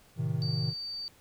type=chord; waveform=triangle; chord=A diminished; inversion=none; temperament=equal with one note detuned; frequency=110 / 130.81 / 157.28 Hz; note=A2 / C3 / Eb3; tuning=0 / 0 / +19 cents; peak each=-32 / -30 / -30 dBFS; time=0.16-0.74 s; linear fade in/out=50 ms
type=tone; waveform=sine; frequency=4610 Hz; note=D8; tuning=33 cents flat; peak=-35 dBFS; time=0.42-1.08 s; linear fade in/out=0 ms
effects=pink hiss -60 dBFS RMS until 1.2 s